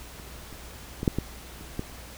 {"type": "clicks", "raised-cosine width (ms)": 3, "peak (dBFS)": [-30, -29, -17, -7, -13, -30, -16], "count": 7, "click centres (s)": [0.199, 0.527, 1.031, 1.078, 1.186, 1.61, 1.794], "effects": ["added 60 Hz sine -45 dBFS peak until 2.17 s", "pink hiss -45 dBFS RMS until 2.17 s"]}